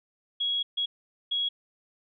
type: tone bursts at uneven times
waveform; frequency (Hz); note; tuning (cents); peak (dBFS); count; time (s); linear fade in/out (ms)
sine; 3322; G#7; 0; -25; 3; 0.4-0.63 / 0.77-0.86 / 1.31-1.49; 10
effects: none